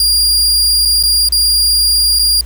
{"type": "tone with dropouts", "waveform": "sawtooth", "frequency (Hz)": 4808, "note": "D8", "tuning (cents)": 40, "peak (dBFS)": -6, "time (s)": [0, 2.41], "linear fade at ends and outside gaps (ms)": 2, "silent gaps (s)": [[0.852, 0.855], [1.028, 1.035], [1.288, 1.322], [2.189, 2.193]], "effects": ["added 60 Hz sine -23 dBFS peak until 2.45 s", "pink hiss -42 dBFS RMS until 2.45 s"]}